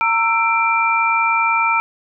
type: tone cluster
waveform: sine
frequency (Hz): 915 / 1328 / 2358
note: A#5 / E6 / D7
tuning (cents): -32 / +12 / +6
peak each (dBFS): -18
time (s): 0.01-1.8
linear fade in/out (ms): 0
effects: none